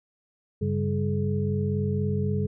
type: tone cluster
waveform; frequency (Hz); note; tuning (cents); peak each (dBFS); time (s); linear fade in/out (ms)
sine; 97.2 / 141.2 / 198.1 / 424.7; G2 / C#3 / G3 / G#4; -14 / +32 / +18 / +39; -27 / -29 / -29 / -31; 0.61-2.47; 10
effects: none